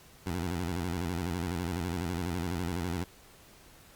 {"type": "tone with vibrato", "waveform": "15% pulse", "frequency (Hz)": 87.31, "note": "F2", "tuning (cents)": 0, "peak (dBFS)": -25, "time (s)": [0.26, 3.04], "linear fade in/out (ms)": 5, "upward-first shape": "square", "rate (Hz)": 12, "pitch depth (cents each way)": 100, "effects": ["pink hiss -56 dBFS RMS until 3.95 s", "Opus 48 kbps"]}